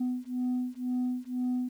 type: beating tone pair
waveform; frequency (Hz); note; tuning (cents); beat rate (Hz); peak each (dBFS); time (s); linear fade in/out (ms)
sine; 249.1 / 251.1; B3 / B3; +15 / +29; 2; -30; 0-1.69; 10
effects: tanh soft clip ceiling -25 dBFS + 10-bit